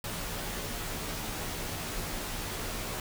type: noise with comb filter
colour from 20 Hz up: pink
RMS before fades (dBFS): -36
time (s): 0.04-3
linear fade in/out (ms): 2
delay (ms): 15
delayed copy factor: -0.7
effects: none